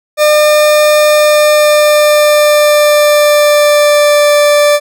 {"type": "tone with pitch glide", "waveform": "40% pulse", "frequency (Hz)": [602, 587.6], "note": ["D5", "D5"], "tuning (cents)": [43, 1], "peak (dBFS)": -4, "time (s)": [0.17, 4.8], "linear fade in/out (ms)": 50, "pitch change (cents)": -42, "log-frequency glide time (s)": [1.08, 4.36], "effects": []}